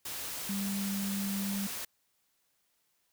sine tone in noise, 198 Hz, G3, 18 cents sharp, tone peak -32 dBFS, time 0.49-1.67 s, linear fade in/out 5 ms, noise white, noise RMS -39 dBFS, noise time 0.05-1.85 s, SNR +4 dB, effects white hiss -75 dBFS RMS until 3.12 s

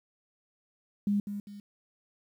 sine tone with echo, 203.7 Hz, G#3, 33 cents flat, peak -24 dBFS, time 1.07-1.2 s, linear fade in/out 2 ms, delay 200 ms, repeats 2, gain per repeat -9 dB, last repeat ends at 1.6 s, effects 10-bit

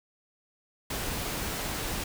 pink noise, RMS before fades -33 dBFS, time 0.9-2.04 s, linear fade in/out 5 ms, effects none

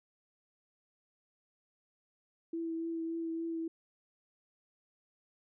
sine tone with vibrato, 329.5 Hz, E4, 1 cent flat, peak -34 dBFS, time 2.53-3.68 s, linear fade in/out 5 ms, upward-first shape triangle, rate 3.5 Hz, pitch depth 18 cents each way, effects none

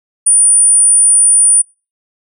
sine tone, 9397 Hz, D9, in tune, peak -5 dBFS, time 0.26-1.62 s, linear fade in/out 10 ms, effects noise-tail reverb RT60 0.3 s tail -25 dB re dry

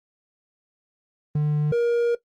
triangle tone pair in turn, 149.6 / 472.8 Hz, D3 / A#4, +32 / +24 cents, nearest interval octave + minor sixth, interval 1992 cents, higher second, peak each -17 / -16 dBFS, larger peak second, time 1.35-1.72 / 1.72-2.15 s, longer second, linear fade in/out 5 ms, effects noise-tail reverb RT60 0.1 s tail -17 dB re dry + Opus 32 kbps

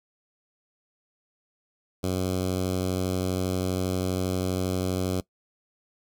10% pulse tone with notch filter, 92.5 Hz, F#2, in tune, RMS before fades -27 dBFS, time 2.03-5.21 s, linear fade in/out 10 ms, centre 1800 Hz, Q 0.72, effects noise-tail reverb RT60 0.1 s tail -21 dB re dry

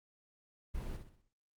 brown noise with echo, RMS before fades -39 dBFS, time 0.74-0.97 s, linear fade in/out 10 ms, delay 63 ms, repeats 5, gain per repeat -7 dB, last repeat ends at 1.285 s, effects noise-tail reverb RT60 0.2 s tail -19 dB re dry + Opus 24 kbps

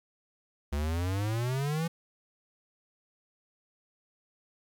square exponential sweep, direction up, 70.1 to 170 Hz, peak -29 dBFS, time 0.72-1.88 s, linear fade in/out 10 ms, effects 11-bit

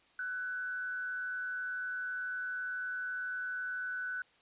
sine tone with frequency modulation, 1498 Hz, F#6, 21 cents sharp, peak -35 dBFS, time 0.19-4.22 s, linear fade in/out 2 ms, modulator 138 Hz, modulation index 0.37, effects white hiss -66 dBFS RMS until 4.41 s + resampled to 8000 Hz

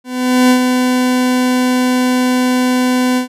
40% pulse tone with ADSR envelope, 252 Hz, B3, 35 cents sharp, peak -5 dBFS, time 0.04-3.28 s, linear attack 460 ms, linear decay 86 ms, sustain -5 dB, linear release 110 ms, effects resampled to 32000 Hz

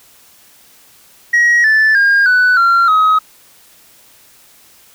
sine tone with pitch steps, 1900 / 1752.4 / 1616.3 / 1490.7 / 1374.9 / 1268.1 Hz, A#6 / A6 / G#6 / F#6 / F6 / D#6, +33 / -7 / -47 / +12 / -27 / +33 cents, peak -5 dBFS, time 1.33-3.19 s, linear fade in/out 10 ms, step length 310 ms, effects tanh soft clip ceiling -6 dBFS + white hiss -46 dBFS RMS until 4.94 s

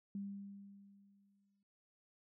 sine tone with exponential decay, 199.3 Hz, G3, 29 cents sharp, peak -39 dBFS, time 0.15-1.63 s, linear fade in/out 2 ms, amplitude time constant 320 ms, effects none

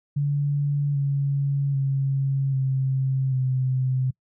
sine tone with pitch steps, 143.6 / 140 / 136.48 / 133.06 / 129.72 Hz, D3 / C#3 / C#3 / C3 / C3, -39 / +18 / -27 / +29 / -15 cents, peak -20 dBFS, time 0.16-4.11 s, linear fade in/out 10 ms, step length 790 ms, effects noise-tail reverb RT60 0.1 s tail -25 dB re dry

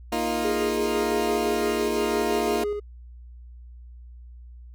20% pulse chord, Bb suspended fourth, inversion none, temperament equal, 233.1 / 311.1 / 349.2 Hz, Bb3 / Eb4 / F4, 0 / 0 / 0 cents, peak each -24 dBFS, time 0.12-2.64 s, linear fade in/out 5 ms
triangle tone with tremolo, 413.9 Hz, G#4, 6 cents flat, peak -22 dBFS, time 0.44-2.8 s, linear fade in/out 10 ms, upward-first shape square, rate 5.9 Hz, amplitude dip 35%
effects added 60 Hz sine -41 dBFS peak until 4.74 s

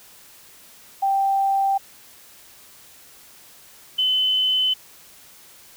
sine tone pair in turn, 784 / 3034 Hz, G5 / F#7, 0 / +43 cents, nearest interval octave + major seventh, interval 2343 cents, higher second, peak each -17 dBFS, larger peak neither, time 1.02-1.78 / 3.98-4.74 s, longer neither, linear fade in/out 10 ms, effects white hiss -48 dBFS RMS until 5.76 s

